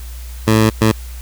15% pulse tone bursts at uneven times, 110 Hz, A2, in tune, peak -3 dBFS, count 2, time 0.47-0.7 / 0.81-0.92 s, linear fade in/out 10 ms, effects added 60 Hz sine -27 dBFS peak until 1.21 s + white hiss -40 dBFS RMS until 1.21 s

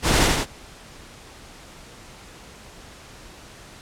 pink noise with echo, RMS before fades -19 dBFS, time 0.02-0.29 s, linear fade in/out 50 ms, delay 85 ms, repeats 2, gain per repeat -2 dB, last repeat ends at 0.46 s, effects pink hiss -44 dBFS RMS until 3.81 s + low-pass 9000 Hz 12 dB/octave

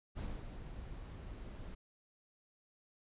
brown noise with ADSR envelope, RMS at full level -40 dBFS, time 0.15-1.75 s, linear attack 36 ms, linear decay 250 ms, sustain -7 dB, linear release 10 ms, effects resampled to 8000 Hz

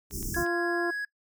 pink band-stop noise, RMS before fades -34 dBFS, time 0.1-0.46 s, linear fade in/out 50 ms, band 410 to 5300 Hz, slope 96 dB/octave
click train, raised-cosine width 0.2 ms, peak -31 dBFS, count 4, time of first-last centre 0.11-0.464 s, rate 8.48 Hz
triangle tone, 1667 Hz, G#6, 6 cents sharp, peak -28 dBFS, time 0.34-1.05 s, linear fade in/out 5 ms
harmonic tone, 346.3 Hz, F4, 15 cents flat, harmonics 1 / 2 / 3 / 4, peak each -28 / -34 / -38 / -40 dBFS, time 0.36-0.91 s, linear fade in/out 10 ms
effects noise-tail reverb RT60 0.1 s tail -21 dB re dry

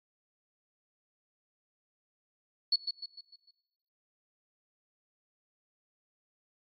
sine tone with echo, 4397 Hz, C#8, 15 cents flat, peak -23 dBFS, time 2.72-2.76 s, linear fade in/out 5 ms, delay 150 ms, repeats 5, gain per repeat -7 dB, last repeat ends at 3.51 s, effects noise-tail reverb RT60 1.0 s tail -19 dB re dry + AAC 32 kbps

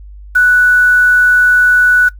sine tone with quantisation, 1480 Hz, F#6, in tune, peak -5 dBFS, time 0.35-2.09 s, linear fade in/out 10 ms, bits 5, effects noise-tail reverb RT60 0.1 s tail -18 dB re dry + added 50 Hz sine -30 dBFS peak until 2.19 s

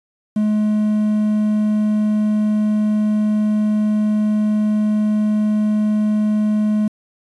triangle tone with quantisation, 212.2 Hz, G#3, 38 cents sharp, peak -12 dBFS, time 0.36-6.88 s, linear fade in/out 5 ms, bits 7, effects resampled to 24000 Hz

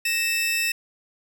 sawtooth tone pair together, 1864.6 / 2637 Hz, A#6 / E7, 0 / 0 cents, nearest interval tritone, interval 600 cents, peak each -26 / -19 dBFS, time 0.05-0.72 s, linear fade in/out 5 ms, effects none

